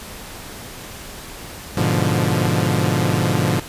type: chord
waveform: sawtooth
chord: G# diminished seventh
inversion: none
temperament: equal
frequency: 103.83 / 123.47 / 146.83 / 174.61 Hz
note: G#2 / B2 / D3 / F3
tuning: 0 / 0 / 0 / 0 cents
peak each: -18 dBFS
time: 1.77-3.6 s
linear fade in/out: 5 ms
effects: pink hiss -35 dBFS RMS until 3.68 s + resampled to 32000 Hz